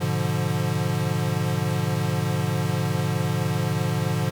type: chord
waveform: square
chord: G# diminished seventh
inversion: none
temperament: equal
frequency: 103.83 / 123.47 / 146.83 / 174.61 Hz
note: G#2 / B2 / D3 / F3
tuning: 0 / 0 / 0 / 0 cents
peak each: -29 / -29 / -27 / -29 dBFS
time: 0-4.31 s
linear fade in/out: 20 ms
effects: none